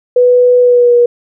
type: tone with pitch glide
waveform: sine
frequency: 493.9 to 480.7 Hz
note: B4 to B4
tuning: 0 to -47 cents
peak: -4 dBFS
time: 0.16-1.06 s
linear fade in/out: 5 ms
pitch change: -47 cents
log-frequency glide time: 0.6-0.95 s
effects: none